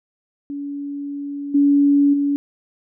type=tone with level steps; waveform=sine; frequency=284.3 Hz; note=C#4; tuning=44 cents sharp; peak=-25 / -11 / -16 dBFS; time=0.5-2.36 s; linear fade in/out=0 ms; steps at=1.54 / 2.13 s; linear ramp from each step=10 ms; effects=none